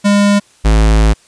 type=tone pair in turn; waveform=square; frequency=203 / 53.88 Hz; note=G#3 / A1; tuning=-39 / -36 cents; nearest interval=octave + major seventh; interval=2297 cents; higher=first; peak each=-8 / -7 dBFS; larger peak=second; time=0.04-0.4 / 0.64-1.14 s; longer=second; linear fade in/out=20 ms; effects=white hiss -48 dBFS RMS until 1.27 s + resampled to 22050 Hz